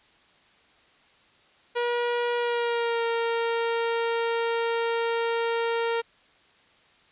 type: tone with pitch glide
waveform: sawtooth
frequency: 480 to 462.8 Hz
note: B4 to A#4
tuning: -49 to -13 cents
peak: -20 dBFS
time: 1.75-6.02 s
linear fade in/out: 20 ms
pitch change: -64 cents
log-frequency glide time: 2.37-3.04 s
effects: white hiss -59 dBFS RMS until 7.11 s + resampled to 8000 Hz